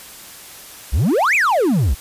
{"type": "exponential two-way sweep", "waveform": "triangle", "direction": "up then down", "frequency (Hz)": [52.5, 2632, 52.5], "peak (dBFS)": -11, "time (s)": [0.92, 1.95], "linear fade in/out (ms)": 20, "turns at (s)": 1.35, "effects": ["white hiss -38 dBFS RMS until 2 s", "resampled to 32000 Hz"]}